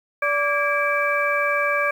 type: harmonic tone with a mistuned harmonic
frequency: 580 Hz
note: D5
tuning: 22 cents flat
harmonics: 1 / 2 / 3 / 4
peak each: -24 / -24 / -24 / -24 dBFS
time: 0.22-1.91 s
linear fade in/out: 5 ms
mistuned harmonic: 3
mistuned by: -110 cents
effects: 8-bit